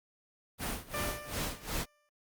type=noise with tremolo; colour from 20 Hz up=pink; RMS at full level=-34 dBFS; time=0.58-1.86 s; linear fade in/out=50 ms; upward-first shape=sine; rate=2.7 Hz; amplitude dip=90%
type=tone with exponential decay; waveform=15% pulse; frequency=593 Hz; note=D5; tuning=17 cents sharp; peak=-27 dBFS; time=0.94-2.09 s; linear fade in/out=0 ms; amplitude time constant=250 ms
effects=Opus 32 kbps